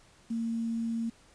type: tone with quantisation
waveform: sine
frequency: 229 Hz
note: A#3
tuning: 31 cents flat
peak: -29 dBFS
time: 0.3-1.1 s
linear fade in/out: 10 ms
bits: 9
effects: pink hiss -60 dBFS RMS until 1.34 s + resampled to 22050 Hz